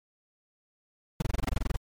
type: noise bursts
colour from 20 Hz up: brown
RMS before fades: -25 dBFS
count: 13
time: 1.2-1.762 s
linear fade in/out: 5 ms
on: 22 ms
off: 23 ms
effects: MP3 96 kbps